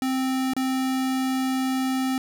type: tone with dropouts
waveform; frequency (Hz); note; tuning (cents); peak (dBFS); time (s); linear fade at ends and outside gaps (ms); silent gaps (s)
square; 261.6; C4; 0; -23; 0.02-2.18; 1; 0.535-0.565
effects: none